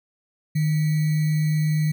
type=tone with sample-and-hold; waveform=sine; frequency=154.2 Hz; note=D#3; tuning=15 cents flat; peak=-18 dBFS; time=0.55-1.92 s; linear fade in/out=10 ms; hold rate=2100 Hz; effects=none